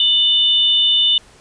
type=tone pair together; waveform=sine; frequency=2965 / 3579 Hz; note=F#7 / A7; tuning=+3 / +29 cents; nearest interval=minor third; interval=326 cents; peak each=-14 dBFS; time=0-1.18 s; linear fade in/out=2 ms; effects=pink hiss -47 dBFS RMS until 1.4 s + resampled to 22050 Hz